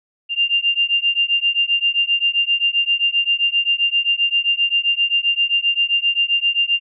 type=beating tone pair; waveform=sine; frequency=2789 / 2796.6 Hz; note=F7 / F7; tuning=-3 / +2 cents; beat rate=7.6 Hz; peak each=-18 dBFS; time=0.29-6.8 s; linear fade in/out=50 ms; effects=none